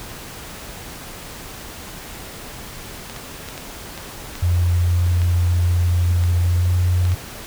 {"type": "clicks", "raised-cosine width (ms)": 0.2, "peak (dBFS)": -16, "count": 10, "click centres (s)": [3.098, 3.163, 3.487, 3.578, 3.977, 4.354, 5.218, 6.238, 7.052, 7.119]}
{"type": "tone with pitch glide", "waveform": "sine", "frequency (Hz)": [87.6, 89.96], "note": ["F2", "F#2"], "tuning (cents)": [6, -48], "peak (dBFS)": -14, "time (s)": [4.42, 7.15], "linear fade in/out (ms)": 10, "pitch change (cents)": 46, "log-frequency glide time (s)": [6.55, 6.69]}
{"effects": ["pink hiss -35 dBFS RMS until 7.46 s"]}